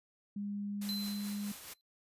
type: tone with pitch glide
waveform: sine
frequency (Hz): 203.3 to 204.6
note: G#3 to G#3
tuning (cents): -37 to -26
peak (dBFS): -36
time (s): 0.36-1.52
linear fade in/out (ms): 5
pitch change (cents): +11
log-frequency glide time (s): 0.71-1.16
type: noise with tremolo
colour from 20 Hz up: white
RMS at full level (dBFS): -46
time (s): 0.81-1.74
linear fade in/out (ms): 10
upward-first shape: sine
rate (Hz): 4.7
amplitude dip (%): 40
type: tone with exponential decay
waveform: square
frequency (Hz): 4063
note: B7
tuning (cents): +48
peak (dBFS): -36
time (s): 0.89-1.81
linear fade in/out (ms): 0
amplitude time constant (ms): 200
effects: noise-tail reverb RT60 0.1 s tail -20 dB re dry + resampled to 32000 Hz